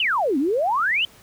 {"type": "exponential two-way sweep", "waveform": "sine", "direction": "down then up", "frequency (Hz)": [3146, 254.2, 3146], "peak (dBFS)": -18, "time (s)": [0, 1.05], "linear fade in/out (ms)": 2, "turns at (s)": 0.38, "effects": ["pink hiss -50 dBFS RMS until 1.22 s", "high-pass 60 Hz 12 dB/octave"]}